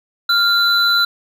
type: tone pair together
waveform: triangle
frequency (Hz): 1394 / 3996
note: F6 / B7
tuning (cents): -4 / +20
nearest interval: octave + tritone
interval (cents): 1824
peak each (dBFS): -13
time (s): 0.29-1.05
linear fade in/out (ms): 5
effects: none